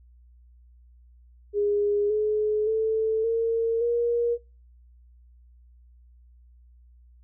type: tone with pitch steps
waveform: sine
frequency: 410.9 / 425.6 / 440.9 / 456.7 / 473.1 Hz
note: G#4 / G#4 / A4 / A#4 / A#4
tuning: -18 / +42 / +4 / -36 / +26 cents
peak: -21 dBFS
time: 1.53-4.38 s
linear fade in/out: 50 ms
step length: 570 ms
effects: noise-tail reverb RT60 0.3 s tail -24 dB re dry + added 60 Hz sine -51 dBFS peak until 7.23 s